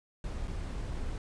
brown noise with dropouts, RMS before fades -36 dBFS, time 0.24-1.18 s, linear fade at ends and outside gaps 1 ms, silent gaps 0.475-0.479 s, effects resampled to 22050 Hz

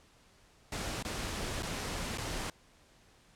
pink noise with dropouts, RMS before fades -37 dBFS, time 0.72-2.5 s, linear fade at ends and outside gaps 2 ms, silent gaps 1.026-1.049 / 1.624-1.63 / 2.175-2.182 s, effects pink hiss -63 dBFS RMS until 3.35 s + low-pass 9000 Hz 12 dB/octave

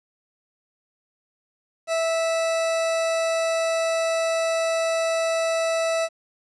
40% pulse tone, 656 Hz, E5, 9 cents flat, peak -20 dBFS, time 1.87-6.09 s, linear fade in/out 50 ms, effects resampled to 22050 Hz + 9-bit

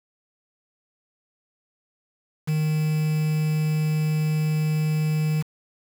triangle tone with quantisation, 154.6 Hz, D#3, 11 cents flat, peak -18 dBFS, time 2.47-5.43 s, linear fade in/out 20 ms, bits 6, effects none

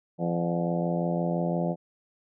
harmonic tone with a mistuned harmonic, 85.8 Hz, F2, 30 cents flat, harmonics 2 / 3 / 4 / 5 / 6 / 7 / 8 / 9 / 10, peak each -27 / -37 / -34 / -40 / -34 / -33 / -36 / -44 / -44 dBFS, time 0.18-1.76 s, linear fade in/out 50 ms, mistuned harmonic 8, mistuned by +66 cents, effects none

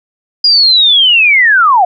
sine linear sweep, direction down, 4906 to 680 Hz, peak -4 dBFS, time 0.44-1.85 s, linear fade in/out 5 ms, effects none

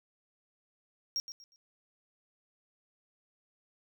triangle tone with echo, 5588 Hz, F8, in tune, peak -29 dBFS, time 1.16-1.2 s, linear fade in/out 0 ms, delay 120 ms, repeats 3, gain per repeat -11 dB, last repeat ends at 1.56 s, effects none

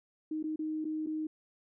sine tone with dropouts, 311.3 Hz, D#4, 1 cent sharp, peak -32 dBFS, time 0.31-1.27 s, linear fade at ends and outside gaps 5 ms, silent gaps 0.428-0.439 / 0.56-0.591 / 0.845-0.851 / 1.063-1.069 s, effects none

